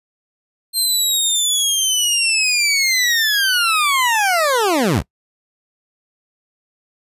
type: linear sweep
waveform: 20% pulse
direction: down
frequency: 4186 to 45.02 Hz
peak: -9 dBFS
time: 0.73-5.03 s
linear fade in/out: 50 ms
effects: noise-tail reverb RT60 0.1 s tail -22 dB re dry + resampled to 32000 Hz